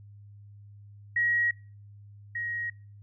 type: tone pair in turn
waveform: sine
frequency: 1900 / 1889.1 Hz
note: A#6 / A#6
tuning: +33 / +23 cents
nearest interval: unison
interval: 10 cents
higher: first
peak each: -23 / -30 dBFS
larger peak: first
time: 1.16-1.51 / 2.35-2.7 s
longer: neither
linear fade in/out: 5 ms
effects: noise-tail reverb RT60 0.4 s tail -25 dB re dry + added 102 Hz sine -47 dBFS peak until 3.02 s